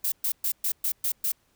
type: noise bursts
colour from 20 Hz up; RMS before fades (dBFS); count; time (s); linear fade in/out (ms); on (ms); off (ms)
violet; -26; 7; 0.04-1.32; 5; 80; 120
effects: pink hiss -67 dBFS RMS until 1.55 s